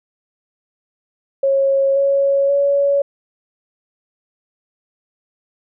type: tone with pitch steps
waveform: sine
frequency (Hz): 546 / 554.3 / 562.6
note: C#5 / C#5 / C#5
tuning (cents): -26 / 0 / +26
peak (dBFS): -12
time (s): 1.43-3.02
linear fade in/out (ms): 5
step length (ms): 530
effects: none